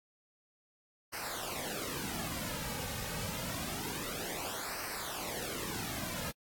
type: noise with flanger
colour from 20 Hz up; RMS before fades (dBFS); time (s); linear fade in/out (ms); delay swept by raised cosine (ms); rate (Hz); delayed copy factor
pink; -39; 1.12-6.32; 20; 0.28 to 2.98; 0.27; -0.8
effects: AAC 64 kbps